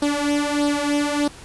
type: tone with flanger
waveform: sawtooth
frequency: 290.8 Hz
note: D4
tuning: 17 cents flat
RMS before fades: -21 dBFS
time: 0.02-1.28 s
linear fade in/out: 5 ms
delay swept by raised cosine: 0.21 to 3.11 ms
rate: 1.6 Hz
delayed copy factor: +0.65
effects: pink hiss -42 dBFS RMS until 1.44 s + resampled to 24000 Hz